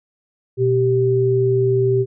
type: tone pair together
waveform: sine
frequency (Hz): 122.71 / 389.2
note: B2 / G4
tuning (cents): -11 / -12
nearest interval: octave + minor sixth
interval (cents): 1999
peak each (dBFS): -18 / -15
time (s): 0.57-2.06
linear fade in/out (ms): 50
effects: none